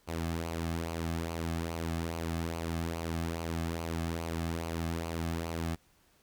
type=tone with flanger; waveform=sawtooth; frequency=82.9 Hz; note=E2; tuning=10 cents sharp; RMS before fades=-35 dBFS; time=0.07-5.76 s; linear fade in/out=20 ms; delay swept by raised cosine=0.55 to 2.15 ms; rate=2.4 Hz; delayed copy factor=-0.55; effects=pink hiss -67 dBFS RMS until 6.22 s